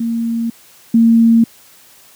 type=tone pair in turn; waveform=sine; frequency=230.6 / 229.1 Hz; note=A#3 / A#3; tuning=-19 / -30 cents; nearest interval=unison; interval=11 cents; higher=first; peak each=-15 / -6 dBFS; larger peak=second; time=0-0.5 / 0.94-1.44 s; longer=neither; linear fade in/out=5 ms; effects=white hiss -45 dBFS RMS until 2.15 s + high-pass 80 Hz 12 dB/octave